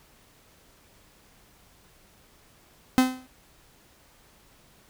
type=tone with exponential decay; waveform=45% pulse; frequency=256.9 Hz; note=C4; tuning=32 cents flat; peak=-13 dBFS; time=2.98-3.27 s; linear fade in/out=0 ms; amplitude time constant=61 ms; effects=pink hiss -58 dBFS RMS until 4.89 s